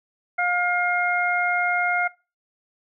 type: harmonic tone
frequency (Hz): 710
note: F5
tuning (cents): +28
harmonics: 1 / 2 / 3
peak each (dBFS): -24 / -24 / -24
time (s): 0.38-2.08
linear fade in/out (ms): 10
effects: noise-tail reverb RT60 0.3 s tail -21 dB re dry